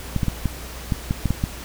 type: clicks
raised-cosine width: 5 ms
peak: -8 dBFS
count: 9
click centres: 0.163 / 0.232 / 0.283 / 0.457 / 0.922 / 1.109 / 1.257 / 1.306 / 1.439 s
effects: added 60 Hz sine -36 dBFS peak until 1.64 s + pink hiss -37 dBFS RMS until 1.64 s